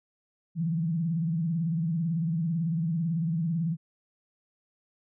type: tone with vibrato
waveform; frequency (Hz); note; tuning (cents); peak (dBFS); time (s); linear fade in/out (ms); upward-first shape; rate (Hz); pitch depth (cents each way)
sine; 164.81; E3; 0; -25; 0.55-3.77; 50; sine; 18; 120
effects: none